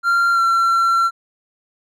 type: tone with pitch glide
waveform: triangle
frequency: 1384 to 1357.9 Hz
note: F6 to F6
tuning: -16 to -49 cents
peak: -11 dBFS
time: 0.03-1.11 s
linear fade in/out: 50 ms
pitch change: -33 cents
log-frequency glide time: 0.33-0.4 s
effects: none